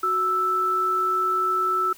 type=tone pair together; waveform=sine; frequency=370 / 1318.5 Hz; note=F#4 / E6; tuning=0 / 0 cents; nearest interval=octave + minor seventh; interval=2200 cents; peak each=-30 / -20 dBFS; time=0.03-1.93 s; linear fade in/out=5 ms; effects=white hiss -49 dBFS RMS until 1.97 s